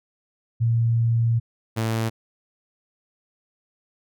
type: tone pair in turn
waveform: sine / sawtooth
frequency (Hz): 115.8 / 112.31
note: A#2 / A2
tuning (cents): -11 / +36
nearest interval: minor second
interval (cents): 53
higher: first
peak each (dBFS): -17 / -18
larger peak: first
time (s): 0.6-1.4 / 1.76-2.1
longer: first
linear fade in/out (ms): 20
effects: none